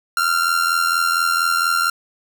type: tone with amplitude modulation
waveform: 45% pulse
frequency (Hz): 1382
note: F6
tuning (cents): -19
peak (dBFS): -13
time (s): 0.17-1.9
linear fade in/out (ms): 2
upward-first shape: sine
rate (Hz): 84.3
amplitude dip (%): 65
effects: none